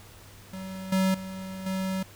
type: tone with level steps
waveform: square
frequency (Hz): 189.4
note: F#3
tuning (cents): +41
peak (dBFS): -36 / -22 / -36 / -28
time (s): 0.53-2.03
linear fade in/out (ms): 5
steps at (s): 0.92 / 1.14 / 1.66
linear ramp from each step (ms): 5
effects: added 100 Hz sine -51 dBFS peak until 2.15 s + pink hiss -51 dBFS RMS until 2.15 s